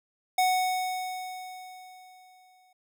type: tone with exponential decay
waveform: square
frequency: 740 Hz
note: F#5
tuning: in tune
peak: -21 dBFS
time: 0.38-2.73 s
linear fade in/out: 5 ms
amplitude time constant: 510 ms
effects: none